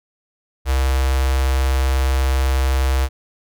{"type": "tone with notch filter", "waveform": "square", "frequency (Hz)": 65.9, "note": "C2", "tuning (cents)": 13, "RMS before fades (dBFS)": -17, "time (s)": [0.65, 3.09], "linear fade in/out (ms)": 50, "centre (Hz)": 220, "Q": 0.53, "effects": []}